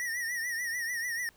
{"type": "tone with vibrato", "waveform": "square", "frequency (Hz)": 1893, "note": "A#6", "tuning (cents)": 26, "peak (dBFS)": -32, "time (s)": [0, 1.29], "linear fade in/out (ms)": 0, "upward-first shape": "triangle", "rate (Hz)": 6.8, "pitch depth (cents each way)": 100, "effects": ["pink hiss -63 dBFS RMS until 1.36 s"]}